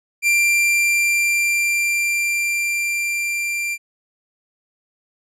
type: tone with level ramp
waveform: 45% pulse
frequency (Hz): 2370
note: D7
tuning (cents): +15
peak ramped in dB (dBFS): -13 to -21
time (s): 0.22-3.78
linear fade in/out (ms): 50
effects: low-pass 12000 Hz 12 dB/octave